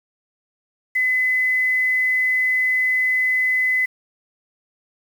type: tone with quantisation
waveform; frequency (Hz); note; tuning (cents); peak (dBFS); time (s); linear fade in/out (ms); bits
sine; 2020; B6; +39; -16; 0.95-3.86; 10; 7
effects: none